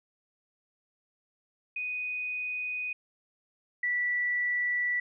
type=tone pair in turn; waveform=sine; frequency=2489 / 1959.5 Hz; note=D#7 / B6; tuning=0 / -14 cents; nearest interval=major third; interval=414 cents; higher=first; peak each=-31 / -26 dBFS; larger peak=second; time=1.76-2.93 / 3.83-5 s; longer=neither; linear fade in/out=5 ms; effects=none

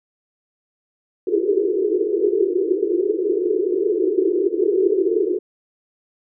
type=band-pass noise; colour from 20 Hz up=pink; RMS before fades=-19 dBFS; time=1.27-5.39 s; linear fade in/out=10 ms; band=340 to 440 Hz; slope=96 dB/octave; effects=none

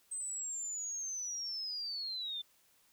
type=linear sweep; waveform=sine; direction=down; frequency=8270 to 3520 Hz; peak=-37 dBFS; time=0.11-2.42 s; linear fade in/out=10 ms; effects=white hiss -69 dBFS RMS until 2.92 s

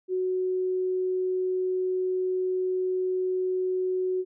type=tone; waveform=sine; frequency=370 Hz; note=F#4; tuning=in tune; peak=-24 dBFS; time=0.08-4.25 s; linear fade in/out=50 ms; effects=none

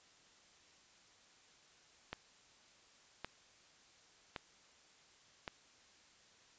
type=click train; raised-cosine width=0.3 ms; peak=-25 dBFS; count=4; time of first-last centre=2.13-5.478 s; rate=0.896 Hz; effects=white hiss -65 dBFS RMS until 6.58 s + resampled to 16000 Hz

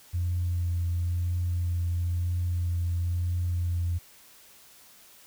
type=tone with vibrato; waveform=sine; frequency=87.31 Hz; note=F2; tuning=in tune; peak=-24 dBFS; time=0.13-3.99 s; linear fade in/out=20 ms; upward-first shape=triangle; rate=1 Hz; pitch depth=21 cents each way; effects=tanh soft clip ceiling -20 dBFS + white hiss -54 dBFS RMS until 5.26 s

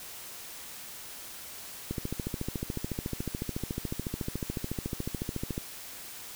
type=click train; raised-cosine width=3 ms; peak=-19 dBFS; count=52; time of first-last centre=1.91-5.579 s; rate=13.9 Hz; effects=white hiss -44 dBFS RMS until 6.35 s

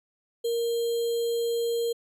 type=tone with sample-and-hold; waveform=sine; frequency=466.2 Hz; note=A#4; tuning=in tune; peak=-24 dBFS; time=0.44-1.93 s; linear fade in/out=10 ms; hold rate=3675 Hz; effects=resampled to 32000 Hz

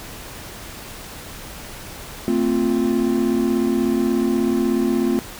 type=chord; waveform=triangle; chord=F major; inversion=first; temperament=equal with one note detuned; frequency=225.1 / 261.6 / 349.2 Hz; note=A3 / C4 / F4; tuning=+40 / 0 / 0 cents; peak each=-19 dBFS; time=2.28-5.19 s; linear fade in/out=0 ms; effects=pink hiss -36 dBFS RMS until 5.39 s

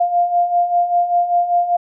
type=beating tone pair; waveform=sine; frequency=697 / 702.1 Hz; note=F5 / F5; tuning=-4 / +9 cents; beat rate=5.1 Hz; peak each=-20 / -14 dBFS; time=0-1.77 s; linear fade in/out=10 ms; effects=none

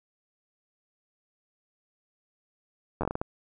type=slowing click train; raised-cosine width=1 ms; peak=-15 dBFS; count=8; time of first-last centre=3.01-3.215 s; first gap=10 ms; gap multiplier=1.35; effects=none

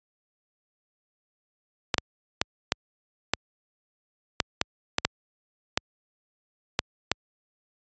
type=clicks; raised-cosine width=0.2 ms; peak=-3 dBFS; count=12; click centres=1.942 / 1.982 / 2.415 / 2.721 / 3.336 / 4.402 / 4.614 / 4.984 / 5.05 / 5.775 / 6.791 / 7.116 s; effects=high-pass 60 Hz 12 dB/octave + resampled to 16000 Hz

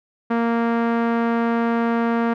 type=tone with low-pass filter; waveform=sawtooth; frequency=232.3 Hz; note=A#3; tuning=6 cents flat; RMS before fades=-20 dBFS; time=0.3-2.34 s; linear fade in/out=10 ms; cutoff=1500 Hz; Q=1.2; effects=none

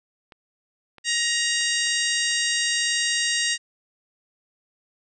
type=clicks; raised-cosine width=0.3 ms; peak=-29 dBFS; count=5; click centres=0.322 / 0.983 / 1.611 / 1.87 / 2.313 s
type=harmonic tone; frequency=941 Hz; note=A#5; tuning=16 cents sharp; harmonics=2 / 3 / 4 / 5 / 6 / 7 / 8 / 9; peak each=-26 / -28 / -29 / -30 / -31 / -31 / -32 / -33 dBFS; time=1.04-3.58 s; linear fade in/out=50 ms
effects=none

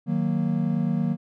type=chord; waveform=triangle; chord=D# minor; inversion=none; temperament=equal; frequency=155.56 / 185 / 233.1 Hz; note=D#3 / F#3 / A#3; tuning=0 / 0 / 0 cents; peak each=-24 dBFS; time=0.06-1.17 s; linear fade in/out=50 ms; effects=none

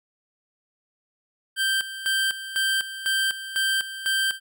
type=tone with tremolo; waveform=25% pulse; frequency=1568 Hz; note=G6; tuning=in tune; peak=-17 dBFS; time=1.56-4.4 s; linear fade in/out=50 ms; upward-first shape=square; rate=2 Hz; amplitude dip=75%; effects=none

